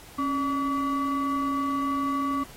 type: ring-modulated tone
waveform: triangle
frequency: 433.7 Hz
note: A4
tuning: 25 cents flat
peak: -19 dBFS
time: 0.18-2.44 s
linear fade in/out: 10 ms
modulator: 708 Hz
effects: pink hiss -48 dBFS RMS until 2.56 s + AAC 48 kbps